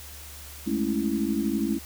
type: chord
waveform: sine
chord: A major seventh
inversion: third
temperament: equal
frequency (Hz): 207.7 / 220 / 277.2 / 329.6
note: G#3 / A3 / C#4 / E4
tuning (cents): 0 / 0 / 0 / 0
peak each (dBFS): -29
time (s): 0.66-1.79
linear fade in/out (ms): 20
effects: added 73 Hz sine -44 dBFS peak until 1.85 s + white hiss -44 dBFS RMS until 1.85 s